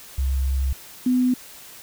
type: tone pair in turn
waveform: sine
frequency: 66.6 / 251.4 Hz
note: C2 / B3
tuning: +31 / +31 cents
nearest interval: octave + major seventh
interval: 2300 cents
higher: second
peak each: -19 / -16 dBFS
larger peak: second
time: 0.18-0.73 / 1.06-1.34 s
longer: first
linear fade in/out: 5 ms
effects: white hiss -43 dBFS RMS until 1.82 s